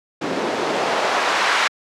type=noise with band-pass filter sweep; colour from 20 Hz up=white; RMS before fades=-20 dBFS; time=0.21-1.68 s; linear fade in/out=10 ms; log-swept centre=300 to 1400 Hz; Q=1.1; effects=high-pass 150 Hz 12 dB/octave + low-pass 6000 Hz 12 dB/octave